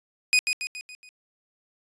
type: tone with echo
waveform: sawtooth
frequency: 2489 Hz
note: D#7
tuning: in tune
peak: -13 dBFS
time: 0.33-0.39 s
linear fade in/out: 0 ms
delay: 140 ms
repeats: 5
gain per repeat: -6 dB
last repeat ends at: 1.09 s
effects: resampled to 22050 Hz